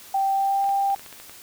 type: tone with pitch glide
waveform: sine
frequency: 781 to 791.4 Hz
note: G5 to G5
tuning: -7 to +16 cents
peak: -19 dBFS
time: 0.14-0.95 s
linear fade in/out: 5 ms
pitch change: +23 cents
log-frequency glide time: 0.31-0.65 s
type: clicks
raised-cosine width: 0.3 ms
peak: -26 dBFS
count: 9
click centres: 0.642 / 0.692 / 0.902 / 0.961 / 0.995 / 1.062 / 1.127 / 1.2 / 1.296 s
effects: white hiss -45 dBFS RMS until 1.42 s